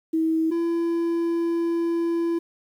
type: tone pair in turn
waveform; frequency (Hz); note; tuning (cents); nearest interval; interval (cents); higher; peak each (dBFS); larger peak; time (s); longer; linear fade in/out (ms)
sine / triangle; 321.9 / 336.8; E4 / E4; -41 / +37; minor second; 78; second; -19; neither; 0.13-0.51 / 0.51-2.39; second; 10
effects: 9-bit